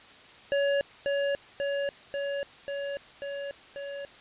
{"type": "tone with echo", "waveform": "square", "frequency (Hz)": 562, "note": "C#5", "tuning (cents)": 24, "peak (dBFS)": -24, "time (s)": [0.52, 0.81], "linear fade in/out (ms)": 0, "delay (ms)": 540, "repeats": 6, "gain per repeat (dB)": -2, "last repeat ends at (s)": 4.05, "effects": ["white hiss -51 dBFS RMS until 4.2 s", "resampled to 8000 Hz"]}